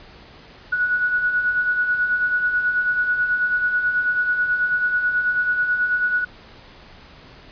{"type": "beating tone pair", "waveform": "sine", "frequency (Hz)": [1460, 1469.2], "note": ["F#6", "F#6"], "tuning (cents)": [-24, -13], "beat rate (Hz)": 9.2, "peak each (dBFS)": [-27, -18], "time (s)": [0.72, 6.25], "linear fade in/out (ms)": 10, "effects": ["pink hiss -45 dBFS RMS until 7.51 s", "resampled to 11025 Hz"]}